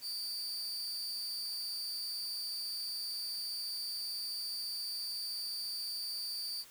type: tone with amplitude modulation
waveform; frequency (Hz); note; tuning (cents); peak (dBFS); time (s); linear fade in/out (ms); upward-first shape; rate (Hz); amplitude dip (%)
40% pulse; 4665; D8; -12; -32; 0.01-6.65; 50; sine; 214; 90
effects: white hiss -57 dBFS RMS until 6.7 s